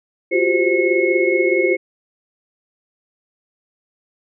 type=tone cluster; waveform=sine; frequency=348.3 / 364.7 / 389.4 / 520 / 2180 Hz; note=F4 / F#4 / G4 / C5 / C#7; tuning=-5 / -25 / -12 / -11 / -29 cents; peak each=-20 dBFS; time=0.31-1.77 s; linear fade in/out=20 ms; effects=none